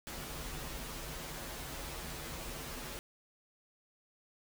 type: noise with comb filter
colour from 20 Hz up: pink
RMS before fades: -43 dBFS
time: 0.07-2.99 s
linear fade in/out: 0 ms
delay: 10 ms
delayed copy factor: -0.9
effects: none